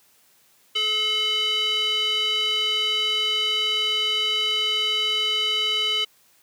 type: tone with band-pass filter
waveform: square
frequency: 430.5 Hz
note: A4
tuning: 38 cents flat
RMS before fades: -23 dBFS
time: 0.75-6.05 s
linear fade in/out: 10 ms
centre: 3100 Hz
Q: 5.6
effects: white hiss -59 dBFS RMS until 6.42 s + high-pass 100 Hz 12 dB/octave